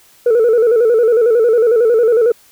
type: tone with vibrato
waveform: sine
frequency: 461.3 Hz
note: A#4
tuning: 18 cents flat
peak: -6 dBFS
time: 0.26-2.32 s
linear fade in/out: 5 ms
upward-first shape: square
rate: 11 Hz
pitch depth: 79 cents each way
effects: tanh soft clip ceiling -6 dBFS + white hiss -48 dBFS RMS until 2.51 s